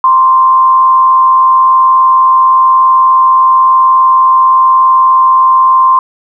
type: tone with frequency modulation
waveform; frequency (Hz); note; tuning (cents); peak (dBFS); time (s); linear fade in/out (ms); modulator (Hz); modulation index
sine; 1046.5; C6; 0; -3; 0.04-5.99; 2; 96.5; 0.38
effects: none